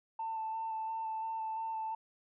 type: tone with vibrato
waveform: sine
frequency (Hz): 889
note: A5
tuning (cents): +18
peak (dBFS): -34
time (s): 0.19-1.95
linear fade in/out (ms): 5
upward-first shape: square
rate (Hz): 2.9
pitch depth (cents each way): 13
effects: tanh soft clip ceiling -30 dBFS